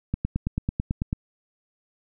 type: click train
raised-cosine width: 5 ms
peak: -12 dBFS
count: 10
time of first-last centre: 0.14-1.129 s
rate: 9.1 Hz
effects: none